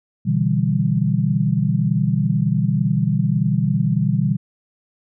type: chord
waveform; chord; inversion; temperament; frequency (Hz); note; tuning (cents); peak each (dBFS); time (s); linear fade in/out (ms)
sine; E minor seventh; second; equal; 123.47 / 146.83 / 164.81 / 196; B2 / D3 / E3 / G3; 0 / 0 / 0 / 0; -21; 0.25-4.37; 20
effects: none